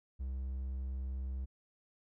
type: tone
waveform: triangle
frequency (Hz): 65.41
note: C2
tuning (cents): 0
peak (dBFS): -34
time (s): 0.19-1.46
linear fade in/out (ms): 20
effects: none